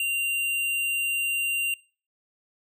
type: tone with tanh clipping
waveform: sine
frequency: 2775 Hz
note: F7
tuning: 12 cents flat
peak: -25 dBFS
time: 0-1.74 s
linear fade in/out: 2 ms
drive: 17 dB
effects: noise-tail reverb RT60 0.4 s tail -24 dB re dry